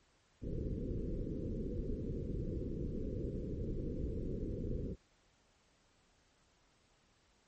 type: low-pass noise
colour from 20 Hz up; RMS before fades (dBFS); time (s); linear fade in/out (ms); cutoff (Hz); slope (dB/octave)
pink; -39; 0.41-4.96; 50; 510; 96
effects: pink hiss -71 dBFS RMS until 7.47 s + MP3 32 kbps